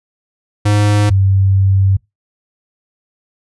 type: tone pair in turn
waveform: square / sine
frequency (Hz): 103.8 / 96.7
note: G#2 / G2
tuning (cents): 0 / -23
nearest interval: minor second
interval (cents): 123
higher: first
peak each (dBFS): -10 / -8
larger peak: second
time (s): 0.65-1.1 / 1.1-1.97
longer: second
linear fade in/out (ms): 10
effects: noise-tail reverb RT60 0.2 s tail -24 dB re dry + resampled to 24000 Hz